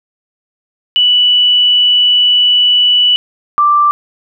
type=tone pair in turn; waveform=sine; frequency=2960 / 1176.7 Hz; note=F#7 / D6; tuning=0 / +3 cents; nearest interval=octave + major third; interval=1597 cents; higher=first; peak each=-6 dBFS; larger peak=neither; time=0.96-3.16 / 3.58-3.91 s; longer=first; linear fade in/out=0 ms; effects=none